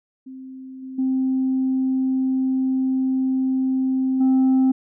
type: tone with level steps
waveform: sine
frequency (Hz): 261.9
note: C4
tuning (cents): +2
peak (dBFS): -34 / -31 / -17 / -11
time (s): 0.26-4.72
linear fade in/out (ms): 10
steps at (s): 0.82 / 0.98 / 4.2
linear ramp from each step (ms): 10
effects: tanh soft clip ceiling -13 dBFS